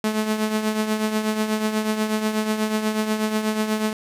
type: tone with tremolo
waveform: sawtooth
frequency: 215.9 Hz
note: A3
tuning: 33 cents flat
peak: -14 dBFS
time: 0.04-3.93 s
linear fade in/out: 2 ms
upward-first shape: triangle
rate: 8.2 Hz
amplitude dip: 65%
effects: resampled to 32000 Hz + 7-bit